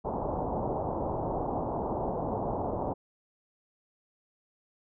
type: low-pass noise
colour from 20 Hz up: white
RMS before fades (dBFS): -32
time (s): 0.04-2.94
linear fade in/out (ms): 20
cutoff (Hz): 930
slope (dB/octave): 48
effects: none